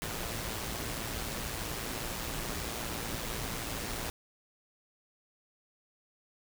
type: noise with amplitude modulation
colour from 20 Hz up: pink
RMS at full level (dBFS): -35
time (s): 0.02-4.1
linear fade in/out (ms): 0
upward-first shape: sine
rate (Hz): 114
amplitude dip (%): 45
effects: none